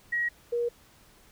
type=tone pair in turn; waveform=sine; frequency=1902 / 475.5 Hz; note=A#6 / A#4; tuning=+34 / +34 cents; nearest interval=2 octaves; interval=2400 cents; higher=first; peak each=-25 dBFS; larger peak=neither; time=0.12-0.29 / 0.52-0.69 s; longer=neither; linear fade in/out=10 ms; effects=pink hiss -58 dBFS RMS until 1.31 s